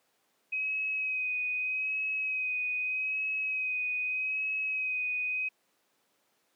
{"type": "tone with vibrato", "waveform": "sine", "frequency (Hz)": 2527, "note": "D#7", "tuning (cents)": 26, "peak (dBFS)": -29, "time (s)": [0.52, 5.49], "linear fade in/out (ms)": 10, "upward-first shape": "sine", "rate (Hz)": 0.81, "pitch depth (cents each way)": 27, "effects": ["pink hiss -72 dBFS RMS until 6.55 s", "high-pass 300 Hz 12 dB/octave"]}